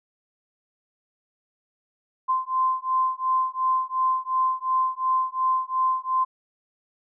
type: beating tone pair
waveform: sine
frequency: 1037 / 1039.8 Hz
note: C6 / C6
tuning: -16 / -11 cents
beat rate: 2.8 Hz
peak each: -24 dBFS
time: 2.28-6.25 s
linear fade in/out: 20 ms
effects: none